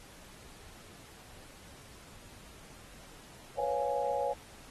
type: chord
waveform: sine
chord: C# dominant seventh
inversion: third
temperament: equal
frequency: 493.9 / 554.4 / 698.5 / 830.6 Hz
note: B4 / C#5 / E#5 / G#5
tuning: 0 / 0 / 0 / 0 cents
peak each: -36 / -33 / -38 / -34 dBFS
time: 3.57-4.34 s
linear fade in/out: 20 ms
effects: pink hiss -54 dBFS RMS until 4.7 s + AAC 32 kbps